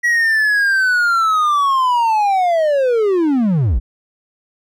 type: linear sweep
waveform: triangle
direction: down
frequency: 1929 to 41.2 Hz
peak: -10 dBFS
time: 0.03-3.8 s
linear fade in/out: 20 ms
effects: none